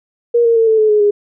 sine tone with pitch steps, 473.2 / 462.4 / 451.8 / 441.5 / 431.4 / 421.6 / 411.9 Hz, A#4 / A#4 / A4 / A4 / A4 / G#4 / G#4, +26 / -14 / +46 / +6 / -34 / +26 / -14 cents, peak -8 dBFS, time 0.34-1.11 s, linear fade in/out 10 ms, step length 110 ms, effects none

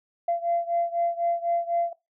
sine beating tone pair, 684 / 688 Hz, F5 / F5, -36 / -26 cents, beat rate 4 Hz, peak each -25 / -27 dBFS, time 0.28-1.93 s, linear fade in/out 5 ms, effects noise-tail reverb RT60 0.2 s tail -19 dB re dry + tanh soft clip ceiling -16 dBFS

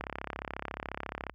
click train, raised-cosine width 0.5 ms, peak -20 dBFS, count 45, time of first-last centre 0.01-1.297 s, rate 34.2 Hz, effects added 60 Hz sine -55 dBFS peak until 1.34 s

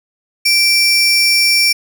40% pulse tone pair together, 2344 / 5460 Hz, D7 / F8, -4 / -40 cents, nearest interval octave + minor third, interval 1464 cents, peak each -12 / -11 dBFS, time 0.45-1.73 s, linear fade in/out 10 ms, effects none

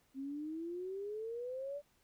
sine exponential sweep, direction up, 263.4 to 587.3 Hz, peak -39 dBFS, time 0.14-1.82 s, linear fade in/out 50 ms, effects pink hiss -73 dBFS RMS until 2.03 s

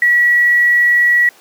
sine tone with quantisation, 1931 Hz, B6, 39 cents flat, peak -8 dBFS, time 0.02-1.29 s, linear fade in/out 2 ms, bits 6, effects pink hiss -45 dBFS RMS until 1.4 s + high-pass 400 Hz 12 dB/octave

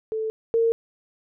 sine tone pair in turn, 439.6 / 457.7 Hz, A4 / A#4, -2 / -32 cents, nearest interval minor second, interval 70 cents, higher second, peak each -24 / -17 dBFS, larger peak second, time 0.12-0.3 / 0.54-0.72 s, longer neither, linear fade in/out 0 ms, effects none

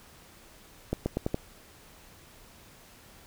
accelerating click train, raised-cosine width 2 ms, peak -14 dBFS, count 5, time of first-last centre 0.93-1.344 s, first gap 130 ms, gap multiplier 0.85, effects pink hiss -54 dBFS RMS until 3.26 s

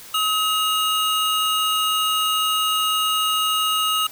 square tone pair together, 1273 / 2845 Hz, D#6 / F7, +39 / +31 cents, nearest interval octave + major second, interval 1392 cents, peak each -22 dBFS, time 0.14-4.07 s, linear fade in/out 5 ms, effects white hiss -41 dBFS RMS until 4.11 s

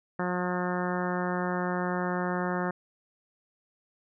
harmonic tone, 179.6 Hz, F3, 49 cents sharp, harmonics 1 / 2 / 3 / 4 / 5 / 6 / 7 / 8 / 9 / 10, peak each -31 / -34 / -36 / -37 / -38 / -39 / -39 / -40 / -41 / -41 dBFS, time 0.19-2.71 s, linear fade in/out 5 ms, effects none

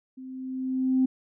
sine tone with level ramp, 259.9 Hz, C4, 11 cents flat, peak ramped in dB -39 to -17 dBFS, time 0.17-1.06 s, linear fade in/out 10 ms, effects tanh soft clip ceiling -13 dBFS

